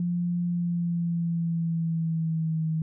sine tone with pitch glide, 174.61 to 159.2 Hz, F3 to D#3, 0 to +40 cents, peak -24 dBFS, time 0-2.82 s, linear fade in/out 2 ms, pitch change -160 cents, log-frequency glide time 0.46-2.66 s, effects none

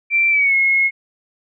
sine tone with pitch glide, 2349 to 2167 Hz, D7 to C#7, 0 to -40 cents, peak -12 dBFS, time 0.1-0.91 s, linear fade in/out 50 ms, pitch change -140 cents, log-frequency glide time 0.3-0.55 s, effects none

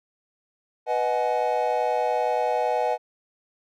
triangle chord, G# minor seventh, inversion first, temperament equal with one note detuned, 493.9 / 622.3 / 740 / 850.5 Hz, B4 / D#5 / F#5 / G#5, 0 / 0 / 0 / +41 cents, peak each -25 dBFS, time 0.86-2.98 s, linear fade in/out 50 ms, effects none

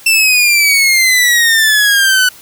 sawtooth exponential sweep, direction down, 2685 to 1486 Hz, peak -4 dBFS, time 0.06-2.29 s, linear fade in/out 5 ms, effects white hiss -38 dBFS RMS until 2.41 s

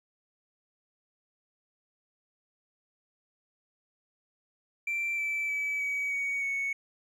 triangle tone with pitch steps, 2349 / 2322 / 2295 / 2269 / 2243 / 2217 Hz, D7 / D7 / D7 / C#7 / C#7 / C#7, 0 / -20 / -40 / +40 / +20 / 0 cents, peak -26 dBFS, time 4.87-6.73 s, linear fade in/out 5 ms, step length 310 ms, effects tanh soft clip ceiling -24 dBFS

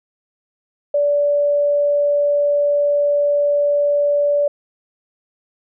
sine tone, 579 Hz, D5, 25 cents flat, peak -13 dBFS, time 0.94-4.48 s, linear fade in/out 5 ms, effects none

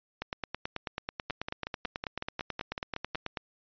two click trains, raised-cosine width 0.3 ms, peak -18 / -17 dBFS, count 11 / 30, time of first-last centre 1.3-3.148 / 0.22-3.372 s, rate 5.41 / 9.2 Hz, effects resampled to 11025 Hz

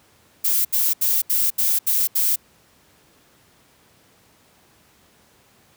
violet noise bursts, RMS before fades -19 dBFS, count 7, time 0.44-2.36 s, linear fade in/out 10 ms, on 210 ms, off 75 ms, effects pink hiss -56 dBFS RMS until 5.76 s + high-pass 80 Hz 12 dB/octave

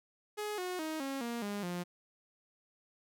sawtooth tone with pitch steps, 420 / 363.5 / 314.6 / 272.3 / 235.7 / 204 / 176.59 Hz, G#4 / F#4 / D#4 / C#4 / A#3 / G#3 / F3, +19 / -31 / +19 / -31 / +19 / -31 / +19 cents, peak -32 dBFS, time 0.37-1.84 s, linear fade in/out 20 ms, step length 210 ms, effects none

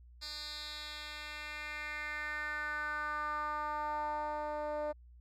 10% pulse tone with band-pass filter sweep, 300 Hz, D4, 37 cents sharp, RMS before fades -39 dBFS, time 0.21-4.93 s, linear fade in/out 20 ms, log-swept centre 4600 to 610 Hz, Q 3.4, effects added 60 Hz sine -54 dBFS peak until 5.2 s

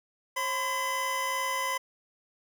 25% pulse tone pair together, 538.3 / 1014 Hz, C5 / B5, +49 / +45 cents, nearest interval major seventh, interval 1096 cents, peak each -33 / -25 dBFS, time 0.36-1.78 s, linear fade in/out 10 ms, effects none

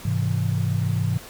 sine chord, Ab augmented, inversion none, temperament equal, 103.83 / 130.81 / 164.81 Hz, Ab2 / C3 / E3, 0 / 0 / 0 cents, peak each -23 / -25 / -26 dBFS, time 0.05-1.18 s, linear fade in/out 5 ms, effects pink hiss -41 dBFS RMS until 1.29 s

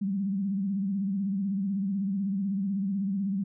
sine tone with vibrato, 196 Hz, G3, in tune, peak -26 dBFS, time 0.01-3.44 s, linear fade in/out 10 ms, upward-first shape sine, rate 16 Hz, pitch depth 87 cents each way, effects none

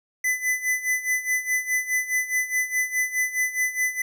square tone with tremolo, 2008 Hz, B6, 28 cents sharp, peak -20 dBFS, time 0.24-4.02 s, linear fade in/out 5 ms, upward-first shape sine, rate 4.8 Hz, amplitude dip 80%, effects none

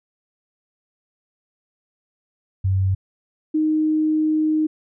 sine tone pair in turn, 95.4 / 310.3 Hz, G2 / D#4, -47 / -5 cents, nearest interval octave + minor sixth, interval 2042 cents, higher second, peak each -16 dBFS, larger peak neither, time 2.64-2.95 / 3.54-4.67 s, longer second, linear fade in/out 10 ms, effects none

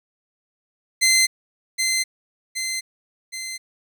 15% pulse tone with echo, 2068 Hz, C7, 21 cents flat, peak -8 dBFS, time 1.01-1.27 s, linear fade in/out 20 ms, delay 770 ms, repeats 3, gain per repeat -5 dB, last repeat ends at 3.58 s, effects none

